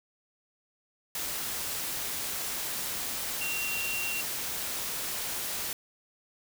sine tone in noise, 2749 Hz, F7, 28 cents flat, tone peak -32 dBFS, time 3.41-4.21 s, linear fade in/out 2 ms, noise white, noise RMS -34 dBFS, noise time 1.15-5.73 s, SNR -1 dB, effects none

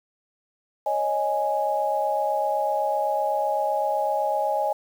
sine chord, C# suspended second, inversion none, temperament equal, 554.4 / 622.3 / 830.6 Hz, C#5 / D#5 / G#5, 0 / 0 / 0 cents, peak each -28 / -26 / -24 dBFS, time 0.86-4.73 s, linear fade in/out 5 ms, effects 8-bit

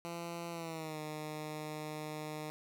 10% pulse tone with pitch glide, 170 to 153.21 Hz, F3 to D#3, -46 to -26 cents, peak -32 dBFS, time 0.05-2.5 s, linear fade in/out 0 ms, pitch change -180 cents, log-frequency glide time 0.51-0.99 s, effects none

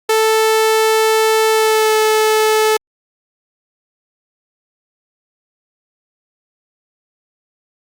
sawtooth tone with pitch glide, 440 to 434.2 Hz, A4 to A4, 0 to -23 cents, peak -7 dBFS, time 0.09-2.77 s, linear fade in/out 5 ms, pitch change -23 cents, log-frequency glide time 1.51-1.94 s, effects Opus 48 kbps

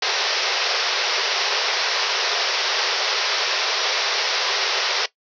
white band-pass noise, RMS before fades -22 dBFS, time 0.02-5.06 s, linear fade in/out 5 ms, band 380 to 5700 Hz, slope 96 dB/octave, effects noise-tail reverb RT60 0.1 s tail -17 dB re dry

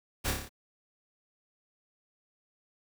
pink noise with echo, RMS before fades -31 dBFS, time 0.24-0.32 s, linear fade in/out 20 ms, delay 29 ms, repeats 6, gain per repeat -3 dB, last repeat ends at 0.494 s, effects none

